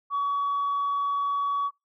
sine tone, 1131 Hz, C#6, 34 cents sharp, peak -22 dBFS, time 0.1-1.71 s, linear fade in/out 50 ms, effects noise-tail reverb RT60 0.2 s tail -20 dB re dry + tanh soft clip ceiling -21 dBFS

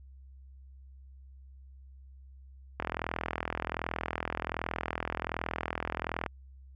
click train, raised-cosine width 0.5 ms, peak -16 dBFS, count 144, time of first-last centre 2.8-6.262 s, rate 41.3 Hz, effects added 66 Hz sine -49 dBFS peak until 6.75 s

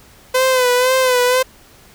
sawtooth tone with vibrato, 507 Hz, B4, 45 cents sharp, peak -8 dBFS, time 0.34-1.43 s, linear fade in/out 10 ms, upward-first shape sine, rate 2 Hz, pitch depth 52 cents each way, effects pink hiss -46 dBFS RMS until 1.94 s

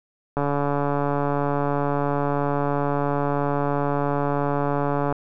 click train, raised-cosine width 1 ms, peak -10 dBFS, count 681, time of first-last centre 0.37-5.125 s, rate 143 Hz, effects none

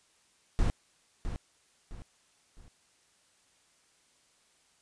brown noise with echo, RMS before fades -25 dBFS, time 0.59-0.7 s, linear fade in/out 0 ms, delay 660 ms, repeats 3, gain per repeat -9 dB, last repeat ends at 2.68 s, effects white hiss -67 dBFS RMS until 4.81 s + resampled to 22050 Hz

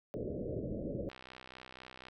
white low-pass noise, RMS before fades -39 dBFS, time 0.14-1.09 s, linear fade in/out 0 ms, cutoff 600 Hz, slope 96 dB/octave
click train, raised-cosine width 0.3 ms, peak -33 dBFS, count 64, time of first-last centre 1.1-2.084 s, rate 64 Hz
effects none

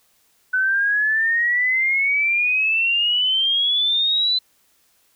sine exponential sweep, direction up, 1500 to 4036 Hz, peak -16 dBFS, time 0.53-4.39 s, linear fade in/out 10 ms, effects white hiss -61 dBFS RMS until 5.15 s

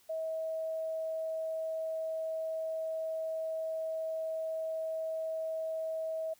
sine tone, 642 Hz, E5, 46 cents flat, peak -33 dBFS, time 0.09-6.34 s, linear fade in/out 10 ms, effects white hiss -65 dBFS RMS until 6.39 s

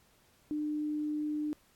sine tone, 300.8 Hz, D4, 42 cents sharp, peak -31 dBFS, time 0.51-1.53 s, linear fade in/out 0 ms, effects pink hiss -66 dBFS RMS until 1.75 s + AAC 64 kbps

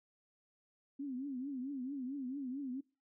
sine tone with vibrato, 267 Hz, C4, 35 cents sharp, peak -38 dBFS, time 0.99-2.81 s, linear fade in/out 10 ms, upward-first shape triangle, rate 4.5 Hz, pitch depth 160 cents each way, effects noise-tail reverb RT60 0.3 s tail -22 dB re dry

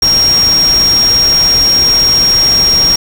sine tone in noise, 5580 Hz, F8, 2 cents flat, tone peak -6 dBFS, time 0.02-2.96 s, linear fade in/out 5 ms, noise pink, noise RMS -19 dBFS, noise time 0.02-2.96 s, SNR +10 dB, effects none

